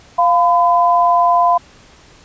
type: tone pair together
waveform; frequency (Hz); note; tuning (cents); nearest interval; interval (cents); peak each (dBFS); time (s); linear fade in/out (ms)
sine; 698.5 / 1009.3; F5 / B5; 0 / +37; tritone; 637; -12; 0.18-1.58; 10
effects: pink hiss -45 dBFS RMS until 2.24 s + resampled to 16000 Hz